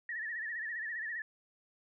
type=tone with vibrato; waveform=sine; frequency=1817 Hz; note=A#6; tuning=45 cents flat; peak=-36 dBFS; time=0.09-1.22 s; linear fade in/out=2 ms; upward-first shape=sine; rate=15 Hz; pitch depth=100 cents each way; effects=none